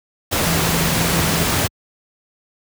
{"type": "tone in noise", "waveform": "sine", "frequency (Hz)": 165.9, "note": "E3", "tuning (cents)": 11, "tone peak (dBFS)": -22, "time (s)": [0.45, 1.45], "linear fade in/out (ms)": 20, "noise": "pink", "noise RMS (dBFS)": -18, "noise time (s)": [0.31, 1.68], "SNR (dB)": -7, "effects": ["high-pass 60 Hz 12 dB/octave"]}